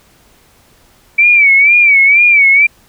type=tone with vibrato; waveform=sine; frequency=2300 Hz; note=D7; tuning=37 cents flat; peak=-4 dBFS; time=1.18-2.67 s; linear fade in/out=10 ms; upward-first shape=sine; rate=2.1 Hz; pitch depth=98 cents each way; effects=pink hiss -48 dBFS RMS until 2.88 s